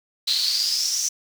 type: noise with high-pass filter sweep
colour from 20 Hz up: brown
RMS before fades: -23 dBFS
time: 0.27-1.09 s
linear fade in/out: 10 ms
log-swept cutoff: 4000 to 6100 Hz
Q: 9.6
effects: none